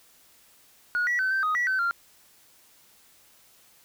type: tone with pitch steps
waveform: sine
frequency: 1450 / 1939 / 1526 / 1557 / 1249 / 1942 / 1530 / 1387 Hz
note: F#6 / B6 / G6 / G6 / D#6 / B6 / G6 / F6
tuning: -35 / -32 / -47 / -12 / +6 / -30 / -42 / -12 cents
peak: -21 dBFS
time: 0.95-1.91 s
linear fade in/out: 0 ms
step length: 120 ms
effects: tanh soft clip ceiling -20 dBFS + white hiss -58 dBFS RMS until 3.84 s